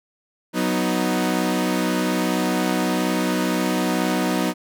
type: chord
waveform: sawtooth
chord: B major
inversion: second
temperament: equal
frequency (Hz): 185 / 246.9 / 311.1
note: F#3 / B3 / D#4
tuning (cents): 0 / 0 / 0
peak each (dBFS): -20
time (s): 0.53-4.54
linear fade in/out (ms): 50
effects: none